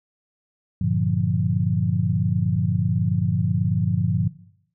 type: chord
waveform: sine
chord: G minor seventh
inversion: none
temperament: equal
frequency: 98 / 116.54 / 146.83 / 174.61 Hz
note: G2 / Bb2 / D3 / F3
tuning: 0 / 0 / 0 / 0 cents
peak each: -24 / -25 / -25 / -23 dBFS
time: 0.81-4.28 s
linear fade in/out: 5 ms
effects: noise-tail reverb RT60 0.7 s tail -18 dB re dry